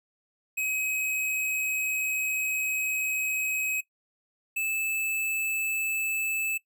square tone pair in turn, 2539 / 2622 Hz, D#7 / E7, +34 / -10 cents, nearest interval minor second, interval 56 cents, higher second, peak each -27 dBFS, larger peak neither, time 0.57-3.81 / 4.56-6.58 s, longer first, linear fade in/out 10 ms, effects noise-tail reverb RT60 0.1 s tail -18 dB re dry

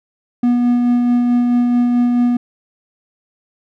triangle tone with tremolo, 242.7 Hz, B3, 30 cents flat, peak -8 dBFS, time 0.43-2.37 s, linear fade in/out 5 ms, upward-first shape sine, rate 4.6 Hz, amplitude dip 25%, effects none

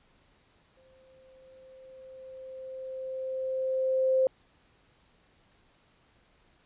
sine tone with exponential growth, 523 Hz, C5, 1 cent flat, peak -20 dBFS, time 0.77-4.27 s, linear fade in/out 1 ms, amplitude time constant 760 ms, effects pink hiss -65 dBFS RMS until 6.65 s + resampled to 8000 Hz

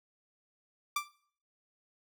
sawtooth tone with exponential decay, 1175 Hz, D6, 1 cent sharp, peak -23 dBFS, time 0.96-1.09 s, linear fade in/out 5 ms, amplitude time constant 27 ms, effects noise-tail reverb RT60 0.5 s tail -17 dB re dry

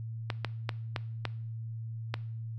clicks, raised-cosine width 0.3 ms, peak -15 dBFS, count 6, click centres 0.302 / 0.447 / 0.692 / 0.962 / 1.253 / 2.141 s, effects noise-tail reverb RT60 0.6 s tail -21 dB re dry + added 113 Hz sine -36 dBFS peak until 2.58 s

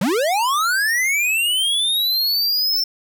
square linear sweep, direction up, 161.6 to 5400 Hz, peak -17 dBFS, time 0.01-2.84 s, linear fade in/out 5 ms, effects none

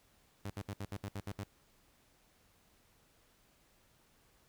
sawtooth tone bursts, 100.1 Hz, G2, 37 cents sharp, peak -35 dBFS, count 9, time 0.45-1.438 s, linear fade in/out 5 ms, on 52 ms, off 65 ms, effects pink hiss -69 dBFS RMS until 4.48 s

